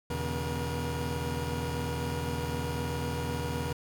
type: tone cluster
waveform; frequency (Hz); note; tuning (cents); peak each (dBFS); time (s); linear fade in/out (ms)
25% pulse; 81 / 123.5 / 142.3 / 478.2; E2 / B2 / C#3 / A#4; -30 / 0 / +46 / +44; -31 / -34 / -34 / -33; 0.1-3.73; 5
effects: none